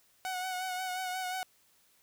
sawtooth tone with vibrato, 740 Hz, F#5, in tune, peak -30 dBFS, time 0.25-1.43 s, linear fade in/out 0 ms, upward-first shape sine, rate 5.6 Hz, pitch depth 31 cents each way, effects white hiss -67 dBFS RMS until 2.02 s

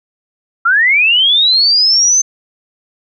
sine linear sweep, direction up, 1320 to 6272 Hz, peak -7 dBFS, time 0.65-2.22 s, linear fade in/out 10 ms, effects none

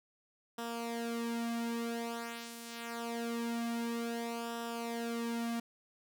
sawtooth tone with flanger, 233.1 Hz, A#3, in tune, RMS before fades -38 dBFS, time 0.58-5.6 s, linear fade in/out 5 ms, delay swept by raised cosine 0.45 to 4.25 ms, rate 0.25 Hz, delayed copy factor -0.7, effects none

